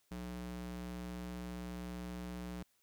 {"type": "tone with high-pass filter", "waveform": "square", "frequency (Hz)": 60.5, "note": "B1", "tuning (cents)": -35, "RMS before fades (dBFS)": -44, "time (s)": [0.11, 2.63], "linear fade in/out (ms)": 5, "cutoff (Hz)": 120, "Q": 3.3, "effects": ["white hiss -75 dBFS RMS until 2.82 s"]}